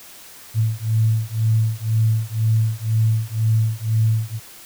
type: beating tone pair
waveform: sine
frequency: 110 / 112 Hz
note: A2 / A2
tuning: 0 / +31 cents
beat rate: 2 Hz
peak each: -19 dBFS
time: 0.54-4.4 s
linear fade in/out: 50 ms
effects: white hiss -42 dBFS RMS until 4.65 s